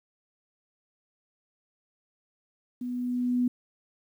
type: tone with level ramp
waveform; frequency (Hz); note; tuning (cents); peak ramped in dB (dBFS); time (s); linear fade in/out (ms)
sine; 246.9; B3; 0; -31 to -21; 2.81-3.48; 5
effects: 10-bit